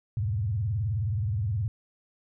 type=tone with vibrato; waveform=sine; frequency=103.83 Hz; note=G#2; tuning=in tune; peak=-25 dBFS; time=0.17-1.68 s; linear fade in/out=0 ms; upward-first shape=sine; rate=19 Hz; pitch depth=280 cents each way; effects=none